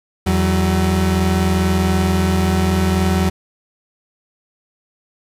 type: tone pair together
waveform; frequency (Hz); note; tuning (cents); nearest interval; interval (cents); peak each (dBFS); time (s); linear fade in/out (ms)
35% pulse; 83.9 / 188.35; E2 / F#3; +31 / +31; octave + major second; 1400; -15; 0.26-3.3; 10
effects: resampled to 32000 Hz + 8-bit